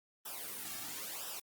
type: noise with flanger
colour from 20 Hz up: white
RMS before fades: -43 dBFS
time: 0.25-1.4 s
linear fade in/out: 10 ms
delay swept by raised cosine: 0.45 to 2.05 ms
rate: 0.98 Hz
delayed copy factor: -0.75
effects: Opus 32 kbps